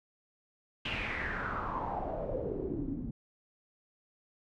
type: noise with low-pass filter sweep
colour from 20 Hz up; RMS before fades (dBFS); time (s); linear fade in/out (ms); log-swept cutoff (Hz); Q
pink; -36; 0.85-3.11; 5; 2900 to 220; 5.7
effects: none